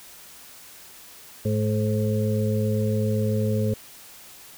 harmonic tone with a mistuned harmonic, 107.5 Hz, A2, 40 cents flat, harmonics 1 / 2 / 4 / 5, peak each -23 / -26 / -29 / -30 dBFS, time 1.45-3.74 s, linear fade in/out 5 ms, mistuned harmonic 5, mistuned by -25 cents, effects white hiss -46 dBFS RMS until 4.57 s

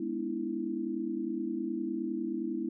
sine chord, E dominant seventh, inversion first, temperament equal with one note detuned, 207.7 / 246.9 / 299.8 / 329.6 Hz, G#3 / B3 / D4 / E4, 0 / 0 / +36 / 0 cents, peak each -39 / -37 / -39 / -34 dBFS, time 0-2.69 s, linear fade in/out 5 ms, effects none

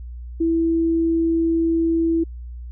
sine tone, 329.6 Hz, E4, in tune, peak -16 dBFS, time 0.4-2.24 s, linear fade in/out 10 ms, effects added 60 Hz sine -31 dBFS peak until 2.71 s

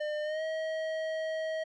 square tone with pitch glide, 602 to 636 Hz, D5 to D#5, +43 to +38 cents, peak -32 dBFS, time 0-1.64 s, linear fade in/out 10 ms, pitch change +95 cents, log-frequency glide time 0.23-0.43 s, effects low-pass 3000 Hz 12 dB/octave

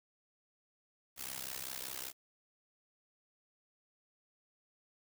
white noise with amplitude modulation, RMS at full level -39 dBFS, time 1.16-2.13 s, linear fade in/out 50 ms, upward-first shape sine, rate 65.2 Hz, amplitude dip 95%, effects none

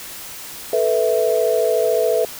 sine chord, A suspended second, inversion none, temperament equal with one note detuned, 440 / 493.9 / 655.1 Hz, A4 / B4 / E5, 0 / 0 / -11 cents, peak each -19 dBFS, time 0.73-2.25 s, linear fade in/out 2 ms, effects white hiss -34 dBFS RMS until 2.39 s

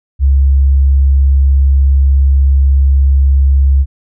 sine tone, 68.3 Hz, C#2, 25 cents flat, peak -5 dBFS, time 0.19-3.86 s, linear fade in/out 50 ms, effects none

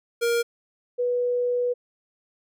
square / sine tone pair in turn, 469.9 / 490 Hz, A#4 / B4, +14 / -14 cents, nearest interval minor second, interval 72 cents, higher second, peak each -21 dBFS, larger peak neither, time 0.21-0.43 / 0.98-1.74 s, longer second, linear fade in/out 20 ms, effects none

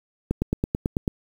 click train, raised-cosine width 3 ms, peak -9 dBFS, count 8, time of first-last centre 0.31-1.078 s, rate 9.11 Hz, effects 7-bit

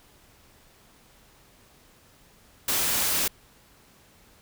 white noise, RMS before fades -25 dBFS, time 2.68-3.28 s, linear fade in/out 5 ms, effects pink hiss -57 dBFS RMS until 4.41 s

